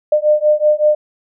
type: beating tone pair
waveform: sine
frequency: 601 / 606.3 Hz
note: D5 / D#5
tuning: +40 / -45 cents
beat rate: 5.3 Hz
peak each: -13 dBFS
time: 0.12-0.95 s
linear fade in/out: 5 ms
effects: none